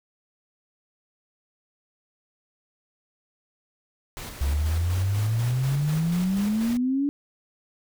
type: noise with tremolo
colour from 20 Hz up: pink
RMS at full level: -37 dBFS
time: 4.17-6.77 s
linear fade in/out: 0 ms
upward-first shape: square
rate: 4.1 Hz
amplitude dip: 35%
type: exponential sweep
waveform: sine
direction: up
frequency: 67.9 to 290 Hz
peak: -21 dBFS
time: 4.41-7.09 s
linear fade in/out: 0 ms
effects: none